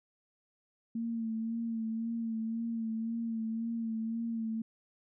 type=tone with vibrato; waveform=sine; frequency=226.8 Hz; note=A#3; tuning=47 cents flat; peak=-32 dBFS; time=0.95-4.62 s; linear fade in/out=5 ms; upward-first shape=sine; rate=1.9 Hz; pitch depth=34 cents each way; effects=none